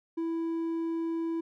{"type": "tone with hard clipping", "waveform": "sine", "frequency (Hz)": 330, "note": "E4", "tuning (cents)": 2, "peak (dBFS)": -30, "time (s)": [0.17, 1.41], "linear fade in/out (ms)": 10, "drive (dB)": 3, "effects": []}